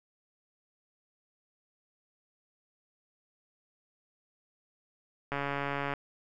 click train, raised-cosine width 0.5 ms, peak -18 dBFS, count 88, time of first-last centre 5.32-5.937 s, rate 141 Hz, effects none

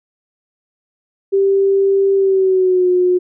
sine tone with pitch glide, 392 to 361.5 Hz, G4 to F#4, 0 to -40 cents, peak -10 dBFS, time 1.32-3.19 s, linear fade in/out 20 ms, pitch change -140 cents, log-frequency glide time 2.15-2.88 s, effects none

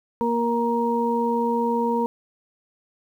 harmonic tone, 234.7 Hz, A#3, 12 cents sharp, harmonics 1 / 2 / 4, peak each -24 / -24 / -24 dBFS, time 0.21-2.06 s, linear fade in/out 0 ms, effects 9-bit

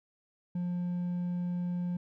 triangle tone with hard clipping, 176.9 Hz, F3, 23 cents sharp, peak -31 dBFS, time 0.55-1.97 s, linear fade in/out 5 ms, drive 5 dB, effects none

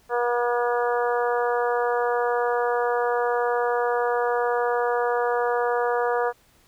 harmonic tone, 240.9 Hz, B3, 43 cents flat, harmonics 2 / 3 / 4 / 5 / 6 / 7, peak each -23 / -27 / -29 / -31 / -33 / -34 dBFS, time 0.09-6.33 s, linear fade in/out 50 ms, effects pink hiss -59 dBFS RMS until 6.67 s

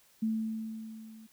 sine tone with level ramp, 221 Hz, A3, 8 cents sharp, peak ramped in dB -26 to -49 dBFS, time 0.22-1.27 s, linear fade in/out 10 ms, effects white hiss -64 dBFS RMS until 1.32 s

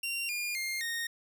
sawtooth tone with pitch steps, 2762 / 2418 / 2118 / 1854.1 Hz, F7 / D7 / C7 / A#6, -20 / +50 / +21 / -10 cents, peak -29 dBFS, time 0.03-1.07 s, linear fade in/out 5 ms, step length 260 ms, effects none

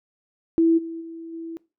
sine tone with level steps, 329.6 Hz, E4, in tune, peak -14 / -30 / -34 / -31 dBFS, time 0.58-1.57 s, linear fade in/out 0 ms, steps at 0.77 / 1 / 1.32 s, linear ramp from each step 20 ms, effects noise-tail reverb RT60 0.3 s tail -21 dB re dry

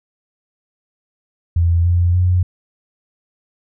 sine tone with pitch steps, 84.9 / 87.39 / 89.95 Hz, F2 / F2 / F#2, -48 / +2 / -48 cents, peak -11 dBFS, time 1.56-2.43 s, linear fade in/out 5 ms, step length 290 ms, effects none

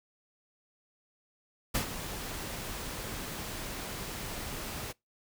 pink noise with ADSR envelope, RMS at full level -29 dBFS, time 1.74-4.93 s, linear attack 14 ms, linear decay 97 ms, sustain -10 dB, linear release 22 ms, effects noise-tail reverb RT60 0.2 s tail -25 dB re dry

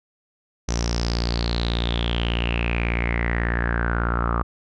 sawtooth tone with low-pass filter sweep, 58.27 Hz, A#1, in tune, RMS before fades -23 dBFS, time 0.68-4.43 s, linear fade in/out 10 ms, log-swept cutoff 6000 to 1200 Hz, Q 8.5, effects none

